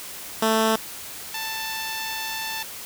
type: tone pair in turn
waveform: 10% pulse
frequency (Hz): 221.2 / 884.8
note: A3 / A5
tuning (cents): +9 / +9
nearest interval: 2 octaves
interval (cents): 2400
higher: second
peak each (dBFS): -10 / -20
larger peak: first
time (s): 0.42-0.76 / 1.34-2.63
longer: second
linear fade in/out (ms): 5
effects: white hiss -37 dBFS RMS until 2.85 s